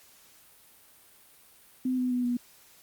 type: tone with pitch steps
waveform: sine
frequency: 255.8 / 251.6 / 247.4 / 243.3 Hz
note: C4 / B3 / B3 / B3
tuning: -39 / +32 / +3 / -26 cents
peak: -25 dBFS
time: 1.85-2.37 s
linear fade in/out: 5 ms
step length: 130 ms
effects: white hiss -57 dBFS RMS until 2.82 s + Opus 48 kbps